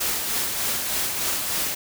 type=noise with tremolo; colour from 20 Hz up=white; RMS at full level=-24 dBFS; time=0-1.75 s; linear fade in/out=10 ms; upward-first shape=sine; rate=3.3 Hz; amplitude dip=35%; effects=none